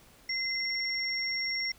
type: tone pair together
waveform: sine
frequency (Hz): 2065 / 5522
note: C7 / F8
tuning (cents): -23 / -20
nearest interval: octave + perfect fourth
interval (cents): 1703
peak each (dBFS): -32 / -32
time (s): 0.29-1.72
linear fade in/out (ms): 5
effects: pink hiss -58 dBFS RMS until 1.78 s